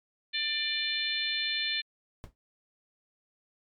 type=harmonic tone; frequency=594 Hz; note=D5; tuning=20 cents sharp; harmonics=3 / 4 / 5 / 6 / 7; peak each=-36 / -34 / -37 / -33 / -34 dBFS; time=0.33-1.82 s; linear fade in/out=20 ms
type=noise with exponential decay; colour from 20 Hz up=brown; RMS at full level=-39 dBFS; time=2.24-2.35 s; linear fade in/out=0 ms; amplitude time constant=22 ms
effects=MP3 96 kbps